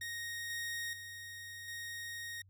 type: tone with level steps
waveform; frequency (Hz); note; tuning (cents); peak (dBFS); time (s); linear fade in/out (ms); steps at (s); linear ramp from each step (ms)
sawtooth; 1866; A#6; +1; -36 / -34 / -42 / -38; 0.01-2.42; 5; 0.5 / 0.93 / 1.68; 2
effects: added 95 Hz sine -60 dBFS peak until 2.49 s